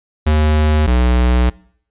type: tone pair in turn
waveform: square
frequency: 76.6 / 61.48 Hz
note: D#2 / B1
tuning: -27 / -7 cents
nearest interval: major third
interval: 380 cents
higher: first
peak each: -11 dBFS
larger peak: neither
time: 0.26-0.87 / 0.87-1.5 s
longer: second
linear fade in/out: 10 ms
effects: noise-tail reverb RT60 0.6 s tail -22 dB re dry + resampled to 8000 Hz